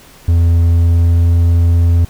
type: tone with pitch glide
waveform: triangle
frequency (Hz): 84.5 to 85.09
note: E2 to F2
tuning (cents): +43 to -45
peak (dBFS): -5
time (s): 0.28-2.05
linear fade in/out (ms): 5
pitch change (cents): +12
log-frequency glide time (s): 0.61-1.31
effects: pink hiss -41 dBFS RMS until 2.09 s